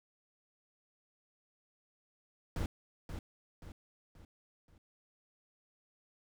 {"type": "noise with echo", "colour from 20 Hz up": "brown", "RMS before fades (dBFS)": -35, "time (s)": [2.56, 2.66], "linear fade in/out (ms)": 2, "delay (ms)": 530, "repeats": 4, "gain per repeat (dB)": -7, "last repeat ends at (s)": 4.78, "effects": []}